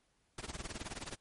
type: noise with tremolo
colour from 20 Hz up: pink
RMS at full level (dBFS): -40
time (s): 0.38-1.16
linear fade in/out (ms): 2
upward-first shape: triangle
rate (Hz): 19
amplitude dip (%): 100
effects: pink hiss -75 dBFS RMS until 1.2 s + MP3 48 kbps